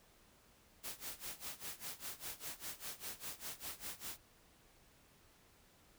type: noise with tremolo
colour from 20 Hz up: white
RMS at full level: -44 dBFS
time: 0.83-4.18 s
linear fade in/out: 20 ms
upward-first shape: sine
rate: 5 Hz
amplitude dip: 90%
effects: pink hiss -67 dBFS RMS until 5.98 s